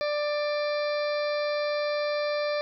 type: harmonic tone with a mistuned harmonic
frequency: 591 Hz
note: D5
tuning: 11 cents sharp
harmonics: 1 / 2 / 3 / 4 / 6 / 7 / 8 / 9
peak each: -26 / -36 / -38 / -38 / -45 / -42 / -41 / -51 dBFS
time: 0.01-2.61 s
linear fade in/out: 0 ms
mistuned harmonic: 9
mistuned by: +39 cents
effects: none